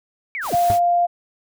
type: linear sweep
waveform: sine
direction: down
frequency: 2349 to 43.65 Hz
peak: -24 dBFS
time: 0.35-0.55 s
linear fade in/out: 0 ms
type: noise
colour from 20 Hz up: white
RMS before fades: -33 dBFS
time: 0.41-0.8 s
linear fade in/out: 50 ms
type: tone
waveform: sine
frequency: 698.5 Hz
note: F5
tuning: in tune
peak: -14 dBFS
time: 0.52-1.07 s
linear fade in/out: 20 ms
type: tone with exponential decay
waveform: 40% pulse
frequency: 101.6 Hz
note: G#2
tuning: 38 cents flat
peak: -16 dBFS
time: 0.7-0.8 s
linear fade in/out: 0 ms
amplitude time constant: 20 ms
effects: none